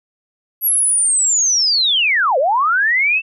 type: linear two-way sweep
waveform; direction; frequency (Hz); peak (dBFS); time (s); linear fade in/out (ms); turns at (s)
sine; down then up; 11720 to 493.9 to 2698; -12; 0.61-3.22; 50; 2.38
effects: none